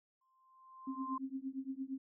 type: tone with exponential growth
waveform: sine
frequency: 1046.5 Hz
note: C6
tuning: in tune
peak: -36 dBFS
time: 0.21-1.18 s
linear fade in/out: 5 ms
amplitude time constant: 210 ms
type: tone with tremolo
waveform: sine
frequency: 266.8 Hz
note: C4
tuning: 34 cents sharp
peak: -35 dBFS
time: 0.87-1.98 s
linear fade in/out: 5 ms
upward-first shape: triangle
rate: 8.7 Hz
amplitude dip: 100%
effects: none